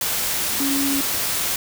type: tone in noise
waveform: sine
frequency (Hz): 277.2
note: C#4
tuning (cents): 0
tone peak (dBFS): -21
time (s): 0.6-1.01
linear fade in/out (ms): 2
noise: white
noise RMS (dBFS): -23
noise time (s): 0.01-1.56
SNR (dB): -1
effects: none